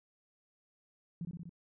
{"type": "tone with echo", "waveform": "sine", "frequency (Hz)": 169.7, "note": "F3", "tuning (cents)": -49, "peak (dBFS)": -36, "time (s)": [1.21, 1.25], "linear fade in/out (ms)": 2, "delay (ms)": 61, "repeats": 4, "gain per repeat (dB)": -2, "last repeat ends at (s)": 1.494, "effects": []}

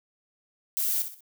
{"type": "noise with echo", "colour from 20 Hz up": "violet", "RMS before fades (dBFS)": -27, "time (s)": [0.77, 1.02], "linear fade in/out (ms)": 0, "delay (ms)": 62, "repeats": 3, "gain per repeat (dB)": -9, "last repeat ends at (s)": 1.206, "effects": []}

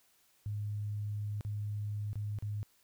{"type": "tone with dropouts", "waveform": "sine", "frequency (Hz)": 104.1, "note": "G#2", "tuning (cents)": 5, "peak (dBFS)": -34, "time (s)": [0.46, 2.63], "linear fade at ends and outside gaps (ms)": 0, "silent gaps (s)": [[1.409, 1.449], [2.131, 2.156], [2.387, 2.424]], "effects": ["white hiss -69 dBFS RMS until 2.83 s"]}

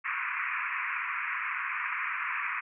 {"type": "band-pass noise", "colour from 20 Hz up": "white", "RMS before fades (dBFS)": -33, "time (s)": [0.04, 2.61], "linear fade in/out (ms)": 20, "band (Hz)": [1000, 2500], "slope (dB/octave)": 96, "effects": []}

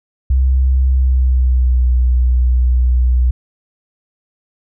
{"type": "tone with pitch glide", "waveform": "sine", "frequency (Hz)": [65.1, 61.91], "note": ["C2", "B1"], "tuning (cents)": [-8, 5], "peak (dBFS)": -9, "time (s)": [0.3, 3.31], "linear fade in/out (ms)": 5, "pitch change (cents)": -87, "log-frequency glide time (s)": [0.91, 1.86], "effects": []}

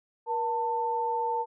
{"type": "tone pair together", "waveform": "sine", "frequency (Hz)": [476.1, 893], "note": ["A#4", "A5"], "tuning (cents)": [37, 25], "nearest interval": "major seventh", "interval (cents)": 1088, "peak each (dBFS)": [-32, -27], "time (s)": [0.26, 1.46], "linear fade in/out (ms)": 50, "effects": []}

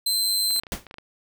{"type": "tone", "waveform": "sawtooth", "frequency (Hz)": 4099, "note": "C8", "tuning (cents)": -36, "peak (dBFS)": -18, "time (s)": [0.06, 0.6], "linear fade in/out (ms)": 5}
{"type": "clicks", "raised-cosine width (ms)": 0.3, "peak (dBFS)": -24, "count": 10, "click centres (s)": [0.507, 0.563, 0.594, 0.635, 0.668, 0.731, 0.867, 0.911, 0.942, 0.984]}
{"type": "noise with exponential decay", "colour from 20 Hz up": "pink", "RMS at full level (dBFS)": -25, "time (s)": [0.72, 0.87], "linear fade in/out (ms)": 1, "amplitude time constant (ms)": 31}
{"effects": []}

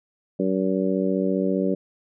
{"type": "harmonic tone", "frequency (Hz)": 95, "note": "F#2", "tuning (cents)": 46, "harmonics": [2, 3, 4, 5, 6], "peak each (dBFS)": [-24, -26, -27, -28, -29], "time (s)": [0.39, 1.75], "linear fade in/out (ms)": 10, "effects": []}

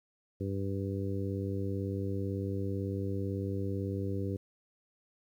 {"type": "harmonic tone", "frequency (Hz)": 98, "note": "G2", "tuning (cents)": 0, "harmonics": [1, 2, 3, 4, 5], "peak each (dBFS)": [-34, -39, -39, -40, -42], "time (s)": [0.4, 4.37], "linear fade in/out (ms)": 10, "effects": ["11-bit"]}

